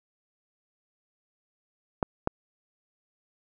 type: clicks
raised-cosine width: 1 ms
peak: -10 dBFS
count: 2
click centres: 2.028 / 2.274 s
effects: none